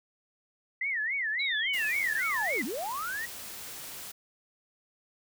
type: tone with vibrato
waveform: sine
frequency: 1957 Hz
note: B6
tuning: 16 cents flat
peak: -28 dBFS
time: 0.81-2.62 s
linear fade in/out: 5 ms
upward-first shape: sine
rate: 3.6 Hz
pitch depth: 240 cents each way
type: linear two-way sweep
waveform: sine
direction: down then up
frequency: 4000 to 200.6 to 1946 Hz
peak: -32 dBFS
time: 1.39-3.26 s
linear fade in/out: 10 ms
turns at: 2.64 s
type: noise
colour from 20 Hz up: white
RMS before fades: -42 dBFS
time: 1.73-4.12 s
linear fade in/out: 10 ms
effects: none